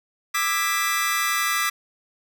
sawtooth chord, E dominant seventh, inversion third, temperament just, 1186.7 / 1318.5 / 1648.1 / 1977.8 Hz, D6 / E6 / G#6 / B6, +18 / 0 / -14 / +2 cents, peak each -22 / -25 / -27 / -21 dBFS, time 0.34-1.7 s, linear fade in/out 10 ms, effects none

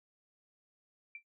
sine tone with exponential decay, 2349 Hz, D7, in tune, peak -40 dBFS, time 1.15-1.23 s, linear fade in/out 2 ms, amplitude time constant 17 ms, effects noise-tail reverb RT60 0.1 s tail -22 dB re dry

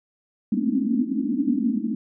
pink band-pass noise, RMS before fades -23 dBFS, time 0.52-1.95 s, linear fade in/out 5 ms, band 210 to 300 Hz, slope 96 dB/octave, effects none

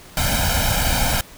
pink noise with comb filter, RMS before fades -19 dBFS, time 0.17-1.21 s, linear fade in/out 2 ms, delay 1.3 ms, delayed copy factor +1, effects pink hiss -43 dBFS RMS until 1.37 s

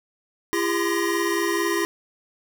square tone cluster, 338.8 / 403.1 / 1034 / 1886 Hz, E4 / G4 / C6 / A#6, +48 / +48 / -21 / +20 cents, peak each -25 / -27 / -32 / -29 dBFS, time 0.53-1.85 s, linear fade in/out 0 ms, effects none

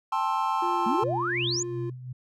triangle chord, A minor seventh, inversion third, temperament just, 792 / 880 / 1056 / 1320 Hz, G5 / A5 / C6 / E6, +18 / 0 / +16 / +2 cents, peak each -30 / -26 / -26 / -31 dBFS, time 0.12-1.04 s, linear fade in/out 5 ms
triangle tone with vibrato, 348.8 Hz, F4, 2 cents flat, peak -29 dBFS, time 0.62-1.9 s, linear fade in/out 5 ms, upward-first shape sine, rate 3.1 Hz, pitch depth 11 cents each way
sine exponential sweep, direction up, 207.7 to 7200 Hz, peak -26 dBFS, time 0.86-1.63 s, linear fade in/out 5 ms
sine tone with tremolo, 126.3 Hz, B2, 39 cents sharp, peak -30 dBFS, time 1.02-2.13 s, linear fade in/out 10 ms, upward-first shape sine, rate 2.8 Hz, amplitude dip 65%
effects none

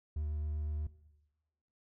triangle tone with hard clipping, 75.7 Hz, D#2, 47 cents flat, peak -34 dBFS, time 0.16-0.87 s, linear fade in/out 5 ms, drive 5 dB, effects noise-tail reverb RT60 1.0 s tail -17 dB re dry

